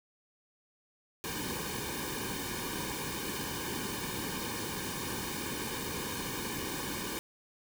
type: noise with comb filter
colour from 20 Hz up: pink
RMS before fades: -37 dBFS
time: 1.24-7.19 s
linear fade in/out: 0 ms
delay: 1.5 ms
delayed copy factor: -0.95
effects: none